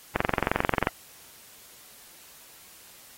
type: click train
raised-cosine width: 0.5 ms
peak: -7 dBFS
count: 17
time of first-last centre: 0.16-0.871 s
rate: 22.5 Hz
effects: white hiss -51 dBFS RMS until 3.17 s + AAC 48 kbps